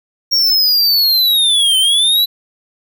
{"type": "linear two-way sweep", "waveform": "square", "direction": "down then up", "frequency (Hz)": [5588, 3056, 3991], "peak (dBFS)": -10, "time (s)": [0.31, 2.26], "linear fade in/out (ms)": 20, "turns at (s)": 1.78, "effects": []}